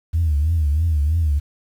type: tone with vibrato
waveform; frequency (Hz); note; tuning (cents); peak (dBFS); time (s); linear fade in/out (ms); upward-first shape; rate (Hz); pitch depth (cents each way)
sine; 77.78; D#2; 0; -14; 0.13-1.4; 20; triangle; 3.1; 170
effects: tanh soft clip ceiling -11 dBFS + 8-bit